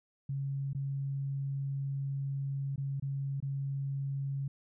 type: tone with dropouts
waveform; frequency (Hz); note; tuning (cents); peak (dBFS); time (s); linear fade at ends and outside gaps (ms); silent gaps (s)
sine; 137.9; C#3; -9; -32; 0.29-4.48; 5; 0.732-0.748 / 2.76-2.778 / 2.999-3.023 / 3.403-3.425
effects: none